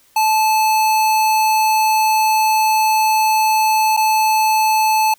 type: tone with dropouts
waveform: square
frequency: 870 Hz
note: A5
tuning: 20 cents flat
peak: -13 dBFS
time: 0.16-5.14 s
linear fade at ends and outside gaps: 5 ms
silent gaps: 3.967-3.973 s
effects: white hiss -54 dBFS RMS until 5.18 s